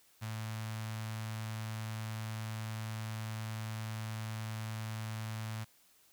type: tone with notch filter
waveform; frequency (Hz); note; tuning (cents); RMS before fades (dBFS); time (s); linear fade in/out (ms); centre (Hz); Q
sawtooth; 110; A2; 0; -40; 0.21-5.65; 20; 380; 0.5
effects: white hiss -66 dBFS RMS until 6.12 s